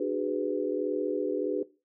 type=chord; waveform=sine; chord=G# half-diminished seventh; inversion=second; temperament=just; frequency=299 / 373.8 / 415.3 / 498.4 Hz; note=D4 / F#4 / G#4 / B4; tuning=+31 / +18 / 0 / +16 cents; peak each=-32 dBFS; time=0-1.63 s; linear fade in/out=5 ms; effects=noise-tail reverb RT60 0.3 s tail -19 dB re dry